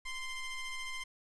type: ring-modulated tone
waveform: 35% pulse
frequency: 1043 Hz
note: C6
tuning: 6 cents flat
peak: -33 dBFS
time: 0.05-1.04 s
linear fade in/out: 10 ms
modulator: 1050 Hz
effects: resampled to 24000 Hz + 10-bit